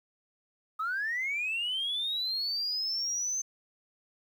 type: linear sweep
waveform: sine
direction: up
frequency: 1244.5 to 6272 Hz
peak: -28 dBFS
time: 0.79-3.42 s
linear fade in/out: 10 ms
effects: tanh soft clip ceiling -26 dBFS + 10-bit